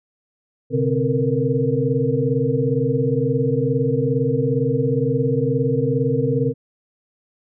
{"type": "tone cluster", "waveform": "sine", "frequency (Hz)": [125.3, 142.6, 261.9, 452.6, 474.8], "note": ["B2", "C#3", "C4", "A4", "A#4"], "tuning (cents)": [25, 49, 2, 49, 32], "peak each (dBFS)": -23, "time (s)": [0.7, 6.54], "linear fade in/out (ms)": 50, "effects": []}